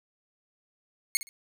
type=tone with echo; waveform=10% pulse; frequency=2178 Hz; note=C#7; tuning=31 cents flat; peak=-13 dBFS; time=1.15-1.17 s; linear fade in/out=0 ms; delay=60 ms; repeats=2; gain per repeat=-13 dB; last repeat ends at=1.29 s; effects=none